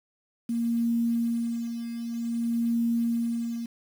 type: tone with tremolo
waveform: sine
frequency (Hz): 233.1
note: A#3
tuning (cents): 0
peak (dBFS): -22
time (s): 0.49-3.66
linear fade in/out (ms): 5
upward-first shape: sine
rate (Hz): 0.53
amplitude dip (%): 65
effects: 8-bit